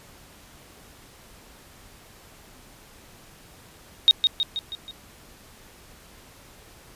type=tone with echo; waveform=sine; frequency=3729 Hz; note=A#7; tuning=in tune; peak=-10 dBFS; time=4.08-4.11 s; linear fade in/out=0 ms; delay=160 ms; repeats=5; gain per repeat=-5 dB; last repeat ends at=4.91 s; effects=pink hiss -50 dBFS RMS until 6.95 s + resampled to 32000 Hz